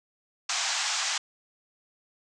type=band-pass noise; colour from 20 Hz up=white; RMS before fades=-29 dBFS; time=0.49-1.18 s; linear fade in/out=5 ms; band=700 to 7400 Hz; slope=48 dB/octave; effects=resampled to 22050 Hz